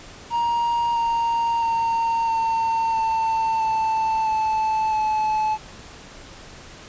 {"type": "tone with pitch steps", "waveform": "triangle", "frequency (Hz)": [940, 928.7, 917.5, 906.4, 895.5, 884.7, 874, 863.5], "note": ["A#5", "A#5", "A#5", "A#5", "A5", "A5", "A5", "A5"], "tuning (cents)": [14, -7, -28, -49, 30, 9, -12, -33], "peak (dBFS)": -17, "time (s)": [0.3, 5.58], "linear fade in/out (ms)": 50, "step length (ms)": 660, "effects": ["pink hiss -42 dBFS RMS until 6.88 s", "resampled to 16000 Hz"]}